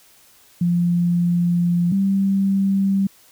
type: tone pair in turn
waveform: sine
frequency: 173.9 / 195.2 Hz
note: F3 / G3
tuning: -7 / -7 cents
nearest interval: major second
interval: 200 cents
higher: second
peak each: -15 dBFS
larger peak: neither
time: 0.61-1.92 / 1.92-3.07 s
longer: first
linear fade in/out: 5 ms
effects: white hiss -52 dBFS RMS until 3.31 s